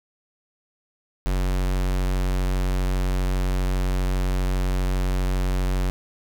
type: tone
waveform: square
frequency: 46.25 Hz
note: F#1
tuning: in tune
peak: -21 dBFS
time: 1.26-5.9 s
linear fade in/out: 0 ms
effects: none